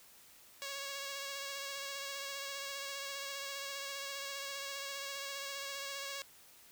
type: tone with vibrato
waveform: 5% pulse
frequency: 554.4 Hz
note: C#5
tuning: in tune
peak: -29 dBFS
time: 0.62-6.22 s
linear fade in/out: 0 ms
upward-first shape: sine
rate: 15 Hz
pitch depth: 21 cents each way
effects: white hiss -60 dBFS RMS until 6.71 s